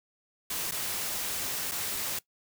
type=noise with dropouts; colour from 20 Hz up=white; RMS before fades=-33 dBFS; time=0.5-2.19 s; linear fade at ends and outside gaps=5 ms; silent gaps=0.712-0.719 / 1.714-1.717 s; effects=noise-tail reverb RT60 0.1 s tail -19 dB re dry